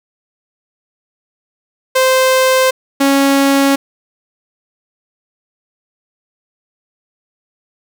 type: tone pair in turn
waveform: sawtooth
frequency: 520 / 276 Hz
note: C5 / C#4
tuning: -11 / -7 cents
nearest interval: major seventh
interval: 1096 cents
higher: first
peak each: -5 dBFS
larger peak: neither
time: 1.95-2.71 / 3-3.76 s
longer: neither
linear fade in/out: 10 ms
effects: none